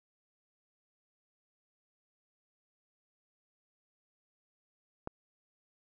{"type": "click", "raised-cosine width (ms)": 1, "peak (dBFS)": -23, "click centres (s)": 5.074, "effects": []}